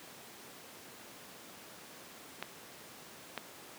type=clicks; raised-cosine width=0.3 ms; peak=-20 dBFS; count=2; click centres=2.426 / 3.377 s; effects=pink hiss -51 dBFS RMS until 3.78 s + high-pass 200 Hz 12 dB/octave